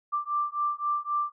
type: beating tone pair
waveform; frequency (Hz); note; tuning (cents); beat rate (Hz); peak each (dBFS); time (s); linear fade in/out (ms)
sine; 1177 / 1180.8; D6 / D6; +3 / +9; 3.8; -29; 0.12-1.32; 20
effects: none